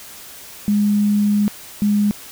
sine tone bursts at uneven times, 206.5 Hz, G#3, 10 cents flat, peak -13 dBFS, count 2, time 0.68-1.48 / 1.82-2.11 s, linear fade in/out 0 ms, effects white hiss -38 dBFS RMS until 2.31 s

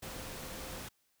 sine tone in noise, 522 Hz, C5, 4 cents flat, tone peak -53 dBFS, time 0.03-0.8 s, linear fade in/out 10 ms, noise pink, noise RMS -44 dBFS, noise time 0.02-0.89 s, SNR -12 dB, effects white hiss -75 dBFS RMS until 1.2 s

